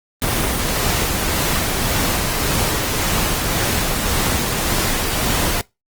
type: noise with tremolo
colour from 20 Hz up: pink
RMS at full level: -18 dBFS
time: 0.22-5.61 s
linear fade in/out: 0 ms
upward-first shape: sine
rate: 1.8 Hz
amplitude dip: 25%
effects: noise-tail reverb RT60 0.2 s tail -22 dB re dry + Opus 24 kbps